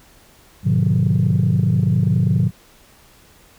sine chord, G# diminished seventh, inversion none, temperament just, 103.83 / 124.59 / 149.51 / 179.41 Hz, G#2 / B2 / D3 / F3, 0 / +16 / +31 / +47 cents, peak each -18 dBFS, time 0.63-2.51 s, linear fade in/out 50 ms, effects tanh soft clip ceiling -8 dBFS + pink hiss -50 dBFS RMS until 3.58 s

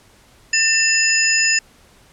sine tone cluster, 1797 / 2683 / 5070 / 6960 Hz, A6 / E7 / D#8 / A8, +36 / +30 / +32 / -20 cents, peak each -19 dBFS, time 0.53-1.59 s, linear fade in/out 5 ms, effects pink hiss -51 dBFS RMS until 2.12 s + low-pass 11000 Hz 12 dB/octave

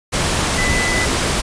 sine tone in noise, 2000 Hz, B6, 21 cents sharp, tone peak -19 dBFS, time 0.57-1.06 s, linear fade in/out 20 ms, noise pink, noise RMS -18 dBFS, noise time 0.12-1.42 s, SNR -4 dB, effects resampled to 22050 Hz

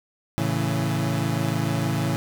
30% pulse chord, A major, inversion none, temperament equal with one note detuned, 111.47 / 138.59 / 164.81 Hz, A2 / C#3 / E3, +23 / 0 / 0 cents, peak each -24 dBFS, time 0.38-2.16 s, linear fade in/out 0 ms, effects none

